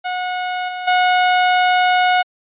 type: tone with level steps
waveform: sawtooth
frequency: 729 Hz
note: F#5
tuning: 26 cents flat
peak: -16 / -20 / -8 dBFS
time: 0.04-2.23 s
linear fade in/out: 20 ms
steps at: 0.68 / 0.87 s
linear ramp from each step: 10 ms
effects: resampled to 8000 Hz